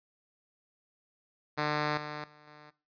5% pulse tone with level steps, 150 Hz, D3, 37 cents sharp, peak -17 / -26 / -44 / -40 dBFS, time 1.57-2.71 s, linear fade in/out 20 ms, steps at 1.97 / 2.24 / 2.47 s, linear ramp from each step 2 ms, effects noise-tail reverb RT60 0.3 s tail -17 dB re dry + resampled to 11025 Hz

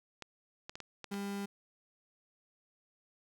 clicks, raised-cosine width 0.2 ms, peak -26 dBFS, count 6, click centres 0.223 / 0.695 / 0.755 / 0.803 / 1.043 / 1.141 s
35% pulse tone, 200 Hz, G3, 35 cents sharp, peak -35 dBFS, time 1.11-1.46 s, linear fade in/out 10 ms
effects none

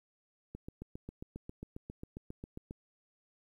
click train, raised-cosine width 3 ms, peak -30 dBFS, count 17, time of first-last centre 0.55-2.709 s, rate 7.41 Hz, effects 11-bit

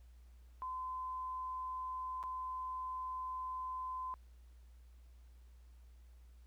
sine tone with dropouts, 1025 Hz, C6, 36 cents flat, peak -39 dBFS, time 0.62-4.14 s, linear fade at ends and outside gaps 0 ms, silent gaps 2.229-2.237 s, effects added 60 Hz sine -56 dBFS peak until 6.46 s + pink hiss -75 dBFS RMS until 6.46 s

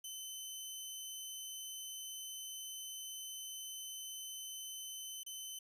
15% pulse tone with dropouts, 3051 Hz, G7, 48 cents flat, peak -37 dBFS, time 0.04-5.59 s, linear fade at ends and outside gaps 5 ms, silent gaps 5.234-5.263 s, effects none

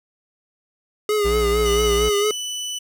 square tone with vibrato, 415.3 Hz, G#4, in tune, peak -18 dBFS, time 1.09-2.31 s, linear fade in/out 2 ms, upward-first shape sine, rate 4.4 Hz, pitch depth 46 cents each way
square tone, 58.9 Hz, A#1, 19 cents sharp, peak -23 dBFS, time 1.24-2.1 s, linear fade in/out 20 ms
25% pulse tone with pitch glide, 2960 to 2982 Hz, F#7 to F#7, 0 to +13 cents, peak -22 dBFS, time 1.65-2.79 s, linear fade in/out 10 ms, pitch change +13 cents, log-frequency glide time 1.95-2.11 s
effects none

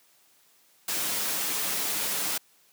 white noise with comb filter, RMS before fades -29 dBFS, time 0.88-2.38 s, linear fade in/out 5 ms, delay 8.1 ms, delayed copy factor -0.55, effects white hiss -62 dBFS RMS until 2.72 s + high-pass 150 Hz 12 dB/octave

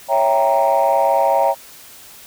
sine chord, C# diminished seventh, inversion none, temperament equal, 554.4 / 659.3 / 784 / 932.3 Hz, C#5 / E5 / G5 / Bb5, 0 / 0 / 0 / 0 cents, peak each -17 dBFS, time 0.08-1.55 s, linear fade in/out 50 ms, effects tanh soft clip ceiling -6 dBFS + white hiss -41 dBFS RMS until 2.26 s

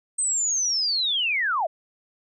sine linear sweep, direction down, 8372 to 585 Hz, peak -21 dBFS, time 0.18-1.67 s, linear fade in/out 10 ms, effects none

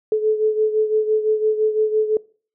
sine beating tone pair, 430.9 / 436.8 Hz, A4 / A4, -36 / -13 cents, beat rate 5.9 Hz, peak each -17 / -22 dBFS, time 0.12-2.17 s, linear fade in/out 2 ms, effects noise-tail reverb RT60 0.4 s tail -22 dB re dry

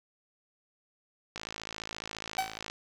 click train, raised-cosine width 0.2 ms, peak -20 dBFS, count 74, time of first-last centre 1.36-2.699 s, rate 54.5 Hz
45% pulse tone with exponential decay, 763 Hz, G5, 47 cents flat, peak -24 dBFS, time 2.38-2.58 s, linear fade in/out 5 ms, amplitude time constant 42 ms
effects none

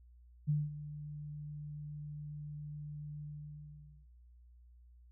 sine tone with ADSR envelope, 148.8 Hz, D3, 23 cents sharp, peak -27 dBFS, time 0.47-4.07 s, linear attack 26 ms, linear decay 200 ms, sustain -15 dB, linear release 850 ms, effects noise-tail reverb RT60 0.9 s tail -24 dB re dry + added 60 Hz sine -57 dBFS peak until 5.11 s

